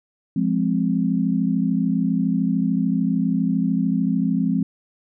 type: chord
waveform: sine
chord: F minor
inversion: none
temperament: equal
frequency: 174.61 / 207.7 / 261.6 Hz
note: F3 / Ab3 / C4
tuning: 0 / 0 / 0 cents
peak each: -22 dBFS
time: 0.36-4.63 s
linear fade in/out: 5 ms
effects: none